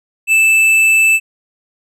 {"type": "tone with tanh clipping", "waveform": "sine", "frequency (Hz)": 2637, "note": "E7", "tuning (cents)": 0, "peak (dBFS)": -9, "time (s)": [0.27, 1.2], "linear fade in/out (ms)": 50, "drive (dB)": 10, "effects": []}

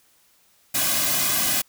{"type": "noise with comb filter", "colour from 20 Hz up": "white", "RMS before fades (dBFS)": -22, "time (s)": [0.74, 1.62], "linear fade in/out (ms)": 10, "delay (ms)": 2.2, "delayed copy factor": -0.95, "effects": ["white hiss -60 dBFS RMS until 1.68 s"]}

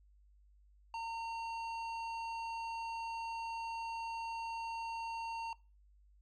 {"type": "tone with low-pass filter", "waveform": "square", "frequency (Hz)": 914, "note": "A#5", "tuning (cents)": -34, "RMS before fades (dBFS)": -41, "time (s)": [0.94, 5.53], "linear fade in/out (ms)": 2, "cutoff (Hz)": 4000, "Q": 0.81, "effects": ["noise-tail reverb RT60 0.3 s tail -21 dB re dry", "added 50 Hz sine -62 dBFS peak until 6.21 s"]}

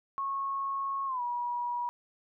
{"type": "tone with pitch glide", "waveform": "sine", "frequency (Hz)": [1096, 965.2], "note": ["C#6", "B5"], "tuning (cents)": [-20, -40], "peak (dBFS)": -30, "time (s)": [0.18, 1.89], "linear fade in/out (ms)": 0, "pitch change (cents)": -220, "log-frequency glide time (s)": [1.06, 1.22], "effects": []}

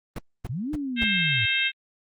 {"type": "noise bursts", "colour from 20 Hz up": "brown", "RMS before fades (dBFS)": -31, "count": 4, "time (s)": [0.16, 1.04], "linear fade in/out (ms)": 2, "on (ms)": 25, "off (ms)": 260}
{"type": "linear two-way sweep", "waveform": "sine", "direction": "up then down", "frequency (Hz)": [101.2, 310, 101.2], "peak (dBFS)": -27, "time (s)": [0.49, 1.46], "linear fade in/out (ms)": 10, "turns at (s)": 0.72}
{"type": "harmonic tone", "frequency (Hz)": 530, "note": "C5", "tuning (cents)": 22, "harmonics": [3, 4, 5, 6, 7], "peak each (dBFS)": [-29, -27, -26, -28, -30], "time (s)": [0.96, 1.72], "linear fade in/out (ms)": 50}
{"effects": ["Opus 24 kbps"]}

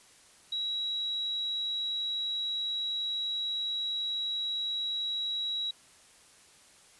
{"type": "tone", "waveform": "sine", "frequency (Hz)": 3877, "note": "B7", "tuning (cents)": -33, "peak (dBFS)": -30, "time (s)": [0.52, 5.71], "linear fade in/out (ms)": 5, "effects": ["white hiss -58 dBFS RMS until 6.99 s", "resampled to 24000 Hz"]}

